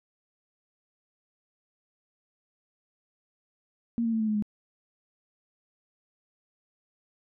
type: tone with pitch steps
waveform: sine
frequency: 233.1 / 228 / 223.1 / 218.2 / 213.5 / 208.9 Hz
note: A#3 / A#3 / A3 / A3 / G#3 / G#3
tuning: 0 / -38 / +24 / -14 / +48 / +10 cents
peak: -24 dBFS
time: 3.98-4.424 s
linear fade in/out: 0 ms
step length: 74 ms
effects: none